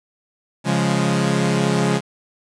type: chord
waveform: sawtooth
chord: Db major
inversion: none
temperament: equal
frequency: 138.59 / 174.61 / 207.7 Hz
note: Db3 / F3 / Ab3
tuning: 0 / 0 / 0 cents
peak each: -17 dBFS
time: 0.64-2.01 s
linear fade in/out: 50 ms
effects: resampled to 22050 Hz + 7-bit